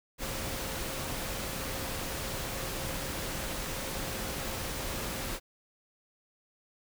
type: tone in noise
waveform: sine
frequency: 533 Hz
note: C5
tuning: 32 cents sharp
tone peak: -46 dBFS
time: 0.18-5.4 s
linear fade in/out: 50 ms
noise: pink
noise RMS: -36 dBFS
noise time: 0.18-5.4 s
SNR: -13 dB
effects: none